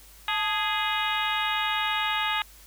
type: harmonic tone with a mistuned harmonic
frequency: 415.3 Hz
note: G#4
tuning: in tune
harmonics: 2 / 3 / 4 / 5 / 6 / 7 / 8 / 9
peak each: -30 / -31 / -32 / -33 / -34 / -33 / -37 / -34 dBFS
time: 0.28-2.42 s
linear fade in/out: 2 ms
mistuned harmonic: 2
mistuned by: +81 cents
effects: added 50 Hz sine -52 dBFS peak until 2.66 s + white hiss -52 dBFS RMS until 2.66 s